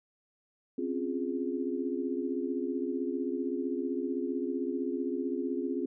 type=chord; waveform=sine; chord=Db major seventh; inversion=third; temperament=equal; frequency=261.6 / 277.2 / 349.2 / 415.3 Hz; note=C4 / Db4 / F4 / Ab4; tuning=0 / 0 / 0 / 0 cents; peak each=-34 / -37 / -35 / -37 dBFS; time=0.78-5.86 s; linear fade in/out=5 ms; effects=none